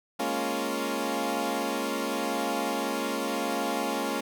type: chord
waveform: 15% pulse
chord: Bb minor seventh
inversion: third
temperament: equal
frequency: 207.7 / 233.1 / 277.2 / 349.2 Hz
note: Ab3 / Bb3 / Db4 / F4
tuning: 0 / 0 / 0 / 0 cents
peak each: -29 / -27 / -25 / -28 dBFS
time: 0.19-4.21 s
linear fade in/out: 10 ms
effects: none